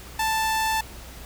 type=tone; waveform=sawtooth; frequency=882 Hz; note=A5; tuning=4 cents sharp; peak=-18 dBFS; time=0.19-0.81 s; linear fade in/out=5 ms; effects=added 60 Hz sine -42 dBFS peak until 1.25 s + pink hiss -43 dBFS RMS until 1.25 s